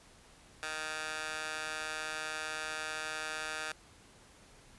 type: tone with high-pass filter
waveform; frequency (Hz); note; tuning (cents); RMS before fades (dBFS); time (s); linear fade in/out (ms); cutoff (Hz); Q
15% pulse; 155.56; D#3; 0; -39; 0.63-3.72; 0; 1200; 1.2
effects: pink hiss -59 dBFS RMS until 4.78 s + resampled to 24000 Hz